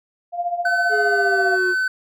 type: tone with tremolo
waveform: sine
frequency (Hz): 698.5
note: F5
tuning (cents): 0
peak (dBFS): -17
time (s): 0.32-1.59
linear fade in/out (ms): 50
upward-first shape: triangle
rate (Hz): 15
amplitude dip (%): 80
type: tone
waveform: triangle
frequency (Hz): 1517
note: F#6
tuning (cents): +43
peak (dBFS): -16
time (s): 0.65-1.88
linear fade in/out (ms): 5
type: linear sweep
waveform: triangle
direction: down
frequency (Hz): 426.7 to 359.2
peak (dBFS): -19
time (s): 0.89-1.75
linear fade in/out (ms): 50
effects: none